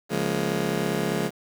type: chord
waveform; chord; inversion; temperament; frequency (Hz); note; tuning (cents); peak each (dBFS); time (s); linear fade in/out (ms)
20% pulse; Bb minor seventh; first; just; 139.85 / 174.81 / 209.8 / 233.1; Db3 / F3 / Ab3 / Bb3; +16 / +2 / +18 / 0; -26 / -23 / -24 / -28; 0.09-1.31; 50
effects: 8-bit